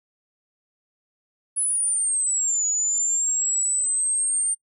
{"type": "linear two-way sweep", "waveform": "sine", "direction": "down then up", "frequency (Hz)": [10260, 6830, 8840], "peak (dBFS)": -20, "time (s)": [1.56, 4.55], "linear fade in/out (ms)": 20, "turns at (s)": 2.66, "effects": ["noise-tail reverb RT60 0.1 s tail -25 dB re dry"]}